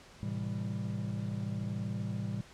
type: chord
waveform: triangle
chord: A minor seventh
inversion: none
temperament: equal with one note detuned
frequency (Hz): 110 / 130.81 / 164.81 / 197.93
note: A2 / C3 / E3 / G3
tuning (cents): 0 / 0 / 0 / +17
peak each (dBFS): -35 / -39 / -40 / -36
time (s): 0.23-2.41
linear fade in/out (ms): 0
effects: pink hiss -55 dBFS RMS until 2.53 s + low-pass 7000 Hz 12 dB/octave